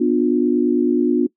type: chord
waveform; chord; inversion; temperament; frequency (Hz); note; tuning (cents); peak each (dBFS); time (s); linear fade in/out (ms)
sine; B diminished; none; just; 246.9 / 296.3 / 355.6; B3 / D4 / F4; 0 / +15 / +31; -18; 0-1.27; 10
effects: noise-tail reverb RT60 0.1 s tail -21 dB re dry